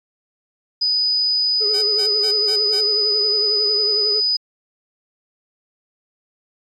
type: tone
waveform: sine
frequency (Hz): 4978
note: D#8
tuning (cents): 0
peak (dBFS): -15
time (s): 0.81-4.37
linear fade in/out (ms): 10
type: tone with vibrato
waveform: triangle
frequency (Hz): 420.2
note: G#4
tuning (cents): +20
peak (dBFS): -22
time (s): 1.6-4.21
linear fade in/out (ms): 20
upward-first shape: triangle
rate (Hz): 11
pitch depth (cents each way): 81
type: tone bursts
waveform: 5% pulse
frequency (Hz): 762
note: G5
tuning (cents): -49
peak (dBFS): -18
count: 5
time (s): 1.73-2.815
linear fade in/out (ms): 20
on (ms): 97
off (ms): 150
effects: MP3 64 kbps